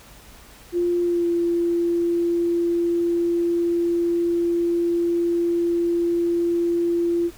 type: tone with pitch glide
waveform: sine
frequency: 349.2 to 342.6 Hz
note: F4 to F4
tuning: 0 to -33 cents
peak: -18 dBFS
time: 0.72-7.31 s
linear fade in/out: 50 ms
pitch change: -33 cents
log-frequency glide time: 1.02-1.27 s
effects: added 50 Hz sine -51 dBFS peak until 7.37 s + pink hiss -47 dBFS RMS until 7.37 s